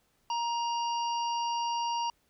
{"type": "harmonic tone", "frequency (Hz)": 940, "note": "A#5", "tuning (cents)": 14, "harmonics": [1, 3, 5, 6], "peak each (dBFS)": [-29, -39, -43, -45], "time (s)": [0.3, 2.1], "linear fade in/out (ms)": 2, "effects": ["pink hiss -71 dBFS RMS until 2.29 s"]}